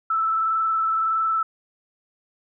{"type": "tone with frequency modulation", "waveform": "sine", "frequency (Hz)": 1318.5, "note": "E6", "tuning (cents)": 0, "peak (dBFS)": -19, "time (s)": [0.1, 1.43], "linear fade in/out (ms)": 5, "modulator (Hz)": 21.6, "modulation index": 0.82, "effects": []}